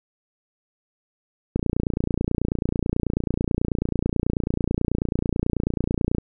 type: click train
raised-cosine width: 3 ms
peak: -9 dBFS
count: 136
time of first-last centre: 1.56-6.183 s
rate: 29.2 Hz
effects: none